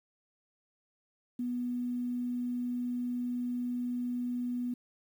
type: tone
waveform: sine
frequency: 245.1 Hz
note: B3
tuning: 13 cents flat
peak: -31 dBFS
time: 1.39-4.74 s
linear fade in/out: 5 ms
effects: 10-bit